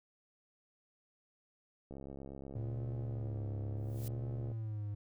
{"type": "click train", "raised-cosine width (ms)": 2, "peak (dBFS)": -34, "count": 179, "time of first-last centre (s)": [1.91, 4.516], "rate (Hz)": 68.3}
{"type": "tone with vibrato", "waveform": "triangle", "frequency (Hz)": 110, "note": "A2", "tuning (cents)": 0, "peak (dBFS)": -35, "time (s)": [2.55, 4.95], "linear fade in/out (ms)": 10, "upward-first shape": "sine", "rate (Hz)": 0.72, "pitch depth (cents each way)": 120}
{"type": "noise with exponential growth", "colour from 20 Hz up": "blue", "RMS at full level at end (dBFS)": -47, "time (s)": [3.77, 4.08], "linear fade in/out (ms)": 1, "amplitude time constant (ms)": 67}
{"effects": []}